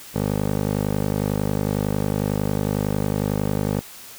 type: tone with band-pass filter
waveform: 15% pulse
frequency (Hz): 51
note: G#1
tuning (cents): -31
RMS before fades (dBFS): -23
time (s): 0.14-3.81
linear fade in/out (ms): 20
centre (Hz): 340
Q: 0.8
effects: white hiss -41 dBFS RMS until 4.18 s